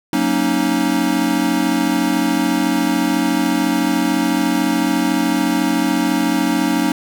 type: chord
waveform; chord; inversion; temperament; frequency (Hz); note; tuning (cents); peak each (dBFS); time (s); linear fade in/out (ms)
square; D# minor seventh; first; equal; 185 / 233.1 / 277.2 / 311.1; F#3 / A#3 / C#4 / D#4; 0 / 0 / 0 / 0; -24 / -22 / -20 / -20; 0.13-6.92; 2
effects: none